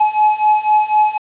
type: beating tone pair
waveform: triangle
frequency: 848 / 852 Hz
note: G#5 / G#5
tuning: +36 / +44 cents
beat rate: 4 Hz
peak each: -13 / -11 dBFS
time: 0-1.18 s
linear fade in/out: 10 ms
effects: resampled to 8000 Hz + 7-bit